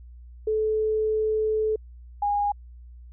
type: tone pair in turn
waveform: sine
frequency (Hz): 433.8 / 818.9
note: A4 / G#5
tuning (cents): -25 / -25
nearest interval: major seventh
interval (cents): 1100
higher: second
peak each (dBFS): -21 / -21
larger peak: neither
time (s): 0.47-1.76 / 2.22-2.52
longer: first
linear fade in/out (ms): 5
effects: added 60 Hz sine -42 dBFS peak until 3.12 s